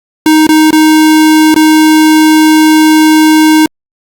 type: tone with dropouts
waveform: square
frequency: 311.9 Hz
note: D#4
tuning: 4 cents sharp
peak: -3 dBFS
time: 0.26-3.66 s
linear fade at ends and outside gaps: 2 ms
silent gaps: 0.468-0.49 / 0.707-0.728 / 1.543-1.561 s
effects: Opus 48 kbps